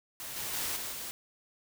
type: noise with level steps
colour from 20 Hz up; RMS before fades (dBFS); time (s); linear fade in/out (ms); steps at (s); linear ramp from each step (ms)
white; -41 / -37 / -34 / -38 / -40; 0.2-1.11; 0; 0.36 / 0.53 / 0.76 / 0.92; 5
effects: none

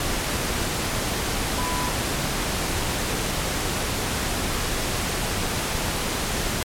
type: tone in noise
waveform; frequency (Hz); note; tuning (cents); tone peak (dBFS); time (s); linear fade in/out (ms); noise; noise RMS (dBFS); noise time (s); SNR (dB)
sine; 996; B5; +14; -28; 1.58-1.89; 2; pink; -25; 0-6.63; -6
effects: low-pass 12000 Hz 12 dB/octave + MP3 96 kbps

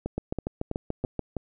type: two click trains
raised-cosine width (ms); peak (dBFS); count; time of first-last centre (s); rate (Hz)
2; -15 / -16; 8 / 5; 0.18-1.193 / 0.06-1.367; 6.91 / 3.06
effects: none

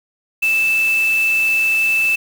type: tone in noise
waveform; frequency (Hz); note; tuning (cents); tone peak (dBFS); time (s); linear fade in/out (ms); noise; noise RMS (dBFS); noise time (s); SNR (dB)
sine; 2637; E7; 0; -13; 0.42-2.16; 10; white; -31; 0.42-2.16; +15
effects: none

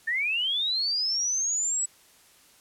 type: linear sweep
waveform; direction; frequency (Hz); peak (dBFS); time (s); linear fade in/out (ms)
sine; up; 1760 to 7902; -24; 0.07-1.86; 10
effects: white hiss -57 dBFS RMS until 2.6 s + low-pass 12000 Hz 12 dB/octave

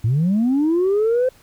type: linear sweep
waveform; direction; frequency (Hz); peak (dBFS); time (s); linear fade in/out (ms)
sine; up; 103.83 to 521; -13; 0.04-1.29; 5
effects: tanh soft clip ceiling -12 dBFS + pink hiss -52 dBFS RMS until 1.42 s

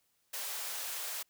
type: high-pass noise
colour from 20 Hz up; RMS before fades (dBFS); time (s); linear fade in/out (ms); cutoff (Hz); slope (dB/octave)
white; -39; 0.33-1.23; 10; 480; 24
effects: white hiss -75 dBFS RMS until 1.29 s

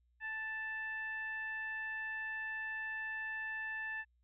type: tone with frequency modulation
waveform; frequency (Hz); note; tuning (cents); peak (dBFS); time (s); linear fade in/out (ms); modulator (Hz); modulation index
sine; 1760; A6; 0; -38; 0.2-4.05; 50; 886; 0.51
effects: added 60 Hz sine -70 dBFS peak until 4.23 s

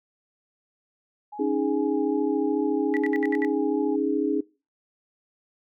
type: tone with vibrato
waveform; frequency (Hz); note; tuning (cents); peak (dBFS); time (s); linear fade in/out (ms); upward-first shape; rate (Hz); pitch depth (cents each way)
sine; 830.6; G#5; 0; -36; 1.32-3.96; 10; sine; 2.5; 23
type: chord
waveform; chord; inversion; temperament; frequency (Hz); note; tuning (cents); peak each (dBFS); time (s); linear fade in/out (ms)
sine; C# suspended second; none; equal; 277.2 / 311.1 / 415.3; C#4 / D#4 / G#4; 0 / 0 / 0; -26; 1.39-4.41; 10
type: tone bursts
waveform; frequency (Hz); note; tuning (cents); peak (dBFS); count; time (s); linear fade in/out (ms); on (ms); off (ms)
sine; 1955; B6; -18; -27; 6; 2.94-3.448; 0; 28; 68
effects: noise-tail reverb RT60 0.3 s tail -21 dB re dry

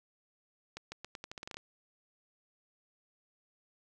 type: accelerating click train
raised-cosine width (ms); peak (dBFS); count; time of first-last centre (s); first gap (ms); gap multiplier
0.2; -25; 12; 0.77-1.57; 150; 0.84
effects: none

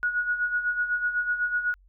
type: tone with tremolo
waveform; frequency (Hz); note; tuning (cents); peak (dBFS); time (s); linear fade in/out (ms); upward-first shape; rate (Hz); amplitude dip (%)
sine; 1456; F#6; -28; -21; 0.03-1.74; 0; sine; 8; 65
effects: added 46 Hz sine -54 dBFS peak until 1.88 s

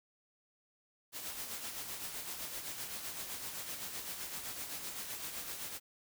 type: noise with tremolo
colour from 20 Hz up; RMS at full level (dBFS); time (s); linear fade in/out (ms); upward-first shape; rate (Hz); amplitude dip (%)
white; -41; 1.12-5.8; 50; sine; 7.8; 45
effects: none

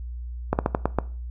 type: slowing click train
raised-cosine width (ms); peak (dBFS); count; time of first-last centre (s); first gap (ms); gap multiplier
1; -6; 6; 0.53-0.987; 59; 1.22
effects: noise-tail reverb RT60 0.4 s tail -19 dB re dry + added 60 Hz sine -31 dBFS peak until 1.3 s

